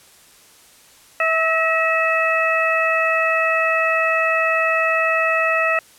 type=harmonic tone with a mistuned harmonic; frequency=650 Hz; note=E5; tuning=24 cents flat; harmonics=1 / 2 / 3 / 4; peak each=-21 / -21 / -21 / -21 dBFS; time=1.2-5.79 s; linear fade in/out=2 ms; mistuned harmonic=3; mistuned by=-36 cents; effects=white hiss -49 dBFS RMS until 5.98 s + low-pass 12000 Hz 12 dB/octave